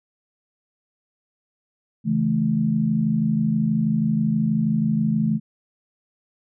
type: chord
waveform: sine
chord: A major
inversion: first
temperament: equal with one note detuned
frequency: 138.59 / 164.81 / 217.3 Hz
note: C#3 / E3 / A3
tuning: 0 / 0 / -21 cents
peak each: -26 / -23 / -20 dBFS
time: 2.04-5.4 s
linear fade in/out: 50 ms
effects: none